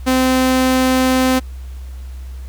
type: tone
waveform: sawtooth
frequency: 258.3 Hz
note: C4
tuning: 22 cents flat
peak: -8 dBFS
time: 0.06-1.4 s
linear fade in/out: 20 ms
effects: added 64 Hz sine -27 dBFS peak until 2.48 s + pink hiss -48 dBFS RMS until 2.48 s